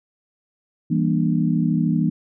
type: chord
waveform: sine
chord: E half-diminished seventh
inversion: none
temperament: just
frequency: 164.81 / 197.78 / 237.3 / 296.7 Hz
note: E3 / G3 / Bb3 / D4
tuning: 0 / +16 / +31 / +18 cents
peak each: -20 / -24 / -22 / -25 dBFS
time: 0.9-2.1 s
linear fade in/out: 10 ms
effects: none